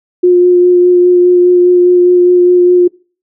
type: tone with vibrato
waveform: sine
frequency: 356.9 Hz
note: F4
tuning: 38 cents sharp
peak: -3 dBFS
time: 0.23-2.88 s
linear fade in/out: 10 ms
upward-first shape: sine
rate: 4.9 Hz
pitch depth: 12 cents each way
effects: noise-tail reverb RT60 0.4 s tail -24 dB re dry